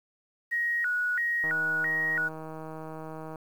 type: tone with vibrato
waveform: sine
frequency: 1661.2 Hz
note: G#6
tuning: in tune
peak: -25 dBFS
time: 0.51-2.29 s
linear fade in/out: 20 ms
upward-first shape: square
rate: 1.5 Hz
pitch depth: 220 cents each way
type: click train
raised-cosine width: 1 ms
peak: -27 dBFS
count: 304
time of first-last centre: 1.44-3.358 s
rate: 158 Hz
effects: 9-bit